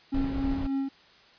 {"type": "tone with tremolo", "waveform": "triangle", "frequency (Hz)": 271.9, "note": "C#4", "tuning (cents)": -33, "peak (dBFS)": -23, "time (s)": [0.12, 0.89], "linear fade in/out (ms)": 10, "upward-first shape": "sine", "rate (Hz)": 3.5, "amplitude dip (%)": 50}
{"type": "noise", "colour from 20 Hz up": "brown", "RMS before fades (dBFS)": -32, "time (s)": [0.14, 0.67], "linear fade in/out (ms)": 5}
{"effects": ["white hiss -56 dBFS RMS until 1.38 s", "resampled to 11025 Hz"]}